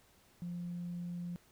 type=tone; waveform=sine; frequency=174.61 Hz; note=F3; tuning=in tune; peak=-37 dBFS; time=0.42-1.36 s; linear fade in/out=0 ms; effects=tanh soft clip ceiling -34 dBFS + pink hiss -66 dBFS RMS until 1.51 s